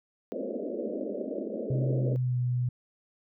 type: band-pass noise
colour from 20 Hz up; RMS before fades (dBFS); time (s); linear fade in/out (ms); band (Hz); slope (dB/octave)
white; -34; 0.32-2.16; 0; 200 to 610; 96
type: tone with pitch glide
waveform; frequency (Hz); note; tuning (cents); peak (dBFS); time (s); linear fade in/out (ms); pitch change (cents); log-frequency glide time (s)
sine; 130.81 to 123.68; C3 to B2; 0 to +3; -25; 1.7-2.69; 5; -97; 1.94-2.38
effects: none